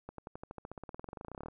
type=accelerating click train; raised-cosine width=1 ms; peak=-29 dBFS; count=28; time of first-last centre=0.09-1.484 s; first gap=93 ms; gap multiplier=0.95; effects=none